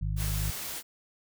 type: harmonic tone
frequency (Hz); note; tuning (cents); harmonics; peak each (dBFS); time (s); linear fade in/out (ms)
51.4; G#1; -17; 1 / 2 / 3; -30 / -33 / -35; 0.01-0.51; 10
type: noise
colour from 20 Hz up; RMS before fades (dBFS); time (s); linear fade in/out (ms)
white; -37; 0.16-0.83; 50
effects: none